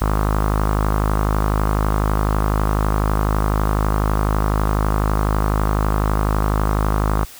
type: tone with low-pass filter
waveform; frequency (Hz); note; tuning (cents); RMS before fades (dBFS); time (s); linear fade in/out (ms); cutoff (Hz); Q
sawtooth; 52; G#1; +3; -18; 0.01-7.25; 5; 1200; 3.5
effects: white hiss -40 dBFS RMS until 7.39 s